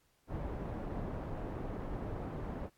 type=low-pass noise; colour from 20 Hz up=pink; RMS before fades=-40 dBFS; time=0.27-2.7 s; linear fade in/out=50 ms; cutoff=760 Hz; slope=12 dB/octave; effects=pink hiss -73 dBFS RMS until 2.77 s + AAC 64 kbps